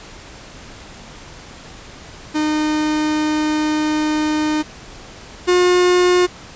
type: tone pair in turn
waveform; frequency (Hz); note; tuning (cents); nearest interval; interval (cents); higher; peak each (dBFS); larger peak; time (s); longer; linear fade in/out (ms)
45% pulse; 305.9 / 359; D#4 / F4; -29 / +48; minor third; 277; second; -16 / -11; second; 2.34-4.63 / 5.47-6.27; first; 20
effects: pink hiss -38 dBFS RMS until 6.55 s + resampled to 16000 Hz